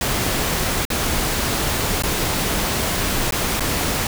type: noise with dropouts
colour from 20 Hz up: pink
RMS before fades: -21 dBFS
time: 0.01-4.07 s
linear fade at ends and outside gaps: 2 ms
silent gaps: 0.852-0.902 / 2.023-2.035 / 3.309-3.322 / 3.597-3.605 s
effects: none